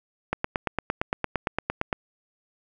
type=click train; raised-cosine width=0.5 ms; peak=-9 dBFS; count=15; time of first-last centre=0.33-1.928 s; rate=8.76 Hz; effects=none